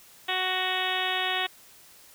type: harmonic tone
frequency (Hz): 371.2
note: F#4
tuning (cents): +6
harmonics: 1 / 2 / 3 / 4 / 5 / 6 / 7 / 8 / 9 / 10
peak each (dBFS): -38 / -32 / -36 / -37 / -32 / -37 / -35 / -34 / -34 / -35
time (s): 0.28-1.47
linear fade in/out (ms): 10
effects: white hiss -53 dBFS RMS until 2.14 s